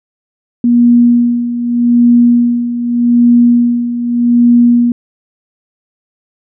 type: tone with tremolo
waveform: sine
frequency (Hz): 239.4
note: A#3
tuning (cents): +46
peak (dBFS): -3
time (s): 0.64-4.92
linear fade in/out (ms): 2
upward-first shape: sine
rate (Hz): 0.83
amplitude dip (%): 70
effects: none